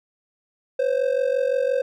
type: ring-modulated tone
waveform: triangle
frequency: 523 Hz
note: C5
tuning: 1 cent flat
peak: -14 dBFS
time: 0.79-1.82 s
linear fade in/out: 2 ms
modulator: 22.9 Hz
effects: none